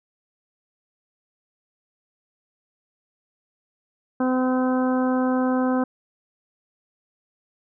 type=harmonic tone; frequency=255.9 Hz; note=C4; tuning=38 cents flat; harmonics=1 / 2 / 3 / 4 / 5 / 6; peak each=-20 / -26 / -30 / -32 / -34 / -36 dBFS; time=4.2-5.84 s; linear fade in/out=5 ms; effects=none